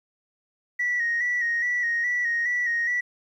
sine tone with vibrato, 1912 Hz, A#6, 43 cents sharp, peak -21 dBFS, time 0.79-3.01 s, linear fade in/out 10 ms, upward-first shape square, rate 2.4 Hz, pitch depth 38 cents each way, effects tanh soft clip ceiling -18 dBFS + 10-bit

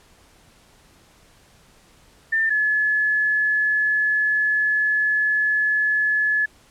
sine tone pair in turn, 1792 / 1712.2 Hz, A6 / A6, +31 / -48 cents, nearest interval minor second, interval 79 cents, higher first, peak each -17 dBFS, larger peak neither, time 2.32-2.5 / 2.5-6.46 s, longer second, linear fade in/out 10 ms, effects pink hiss -54 dBFS RMS until 6.7 s + low-pass 11000 Hz 12 dB/octave

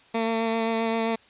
15% pulse tone with vibrato, 226.2 Hz, A3, 48 cents sharp, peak -17 dBFS, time 0.14-1.16 s, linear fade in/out 10 ms, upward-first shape sine, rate 7.6 Hz, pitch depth 15 cents each way, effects white hiss -55 dBFS RMS until 1.29 s + resampled to 8000 Hz

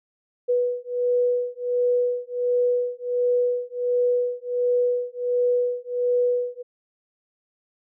sine beating tone pair, 490 / 491.4 Hz, B4 / B4, -14 / -9 cents, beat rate 1.4 Hz, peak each -23 dBFS, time 0.48-6.63 s, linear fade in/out 20 ms, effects none

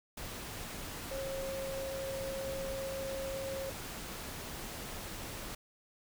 sine tone in noise, 540 Hz, C#5, 45 cents flat, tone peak -37 dBFS, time 1.11-3.7 s, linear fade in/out 5 ms, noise pink, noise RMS -43 dBFS, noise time 0.17-5.55 s, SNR +3 dB, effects none

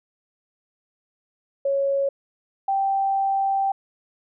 sine tone pair in turn, 553 / 782.1 Hz, C#5 / G5, -4 / -4 cents, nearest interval tritone, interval 600 cents, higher second, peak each -19 dBFS, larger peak neither, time 1.65-2.09 / 2.68-3.72 s, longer second, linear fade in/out 5 ms, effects none

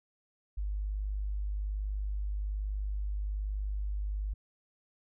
sine tone, 50.6 Hz, G#1, 44 cents flat, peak -31 dBFS, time 0.57-4.34 s, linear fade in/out 10 ms, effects none

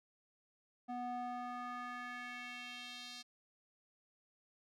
square tone with band-pass filter sweep, 245.5 Hz, B3, 10 cents flat, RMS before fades -45 dBFS, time 0.88-3.23 s, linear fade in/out 20 ms, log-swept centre 590 to 4500 Hz, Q 2.2, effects none

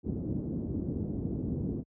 white low-pass noise, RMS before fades -33 dBFS, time 0.03-1.84 s, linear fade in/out 50 ms, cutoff 310 Hz, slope 24 dB/octave, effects high-pass 60 Hz 12 dB/octave

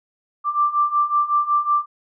sine beating tone pair, 1174.7 / 1180.1 Hz, D6 / D6, 0 / +8 cents, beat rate 5.4 Hz, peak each -21 / -18 dBFS, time 0.44-1.86 s, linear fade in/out 50 ms, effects none

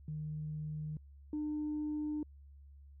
sine tone pair in turn, 153 / 301.2 Hz, D#3 / D4, -29 / +44 cents, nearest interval octave, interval 1173 cents, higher second, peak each -37 / -33 dBFS, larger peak second, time 0.08-0.97 / 1.33-2.23 s, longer second, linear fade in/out 2 ms, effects tanh soft clip ceiling -31 dBFS + added 70 Hz sine -53 dBFS peak until 3 s

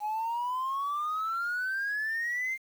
sine exponential sweep, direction up, 830.6 to 2119 Hz, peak -27 dBFS, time 0-2.58 s, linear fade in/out 50 ms, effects tanh soft clip ceiling -27 dBFS + 9-bit

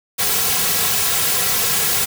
white noise with comb filter, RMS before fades -18 dBFS, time 0.18-2.06 s, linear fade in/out 20 ms, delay 3.3 ms, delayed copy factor -0.85, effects none

